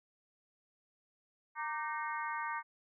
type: harmonic tone with a mistuned harmonic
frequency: 308.3 Hz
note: D#4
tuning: 16 cents flat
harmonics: 3 / 4 / 5 / 6 / 7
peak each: -39 / -41 / -43 / -45 / -46 dBFS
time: 1.55-2.63 s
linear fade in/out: 50 ms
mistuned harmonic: 4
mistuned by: -75 cents
effects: none